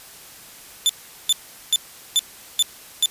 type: tone bursts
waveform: sawtooth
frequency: 3520 Hz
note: A7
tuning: in tune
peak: -11 dBFS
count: 6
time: 0.86-3.058 s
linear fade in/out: 0 ms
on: 33 ms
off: 400 ms
effects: white hiss -43 dBFS RMS until 3.1 s + resampled to 32000 Hz